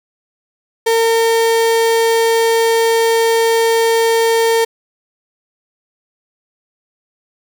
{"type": "tone", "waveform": "35% pulse", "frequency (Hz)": 455.9, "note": "A#4", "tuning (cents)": -39, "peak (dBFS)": -9, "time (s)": [0.86, 4.65], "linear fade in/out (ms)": 10, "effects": []}